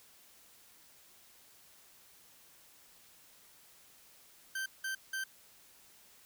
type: tone bursts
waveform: 40% pulse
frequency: 1559 Hz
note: G6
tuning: 10 cents flat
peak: -34 dBFS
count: 3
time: 4.55-5.24 s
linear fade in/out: 5 ms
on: 110 ms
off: 180 ms
effects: white hiss -61 dBFS RMS until 6.25 s